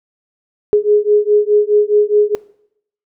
sine beating tone pair, 415.3 / 420.1 Hz, G#4 / G#4, 0 / +20 cents, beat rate 4.8 Hz, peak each -12 dBFS, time 0.73-2.35 s, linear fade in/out 0 ms, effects noise-tail reverb RT60 0.7 s tail -21 dB re dry

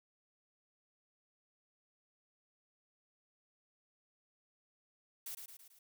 blue noise with echo, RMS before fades -44 dBFS, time 5.26-5.35 s, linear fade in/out 5 ms, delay 110 ms, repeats 4, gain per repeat -5 dB, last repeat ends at 5.79 s, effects none

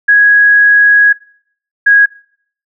sine tone pair in turn, 1661.2 / 1650.7 Hz, G#6 / G#6, 0 / -11 cents, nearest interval unison, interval 11 cents, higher first, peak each -3 dBFS, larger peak neither, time 0.08-1.13 / 1.86-2.06 s, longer first, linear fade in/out 10 ms, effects noise-tail reverb RT60 0.6 s tail -22 dB re dry

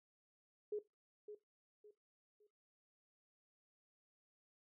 sine tone with echo, 419.9 Hz, G#4, 19 cents sharp, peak -38 dBFS, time 0.72-0.79 s, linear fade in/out 5 ms, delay 560 ms, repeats 3, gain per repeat -10 dB, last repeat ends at 2.47 s, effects noise-tail reverb RT60 0.2 s tail -17 dB re dry

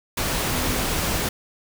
sine tone in noise, 250.3 Hz, B3, 23 cents sharp, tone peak -31 dBFS, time 0.51-0.81 s, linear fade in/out 5 ms, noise pink, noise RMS -24 dBFS, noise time 0.17-1.29 s, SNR -10 dB, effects none

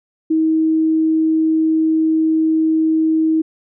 sine tone, 318.2 Hz, D#4, 39 cents sharp, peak -12 dBFS, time 0.3-3.42 s, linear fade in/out 10 ms, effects none

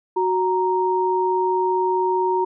sine tone pair together, 370 / 932.3 Hz, F#4 / A#5, 0 / 0 cents, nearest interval octave + major third, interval 1600 cents, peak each -20 dBFS, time 0.16-2.45 s, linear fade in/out 10 ms, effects none

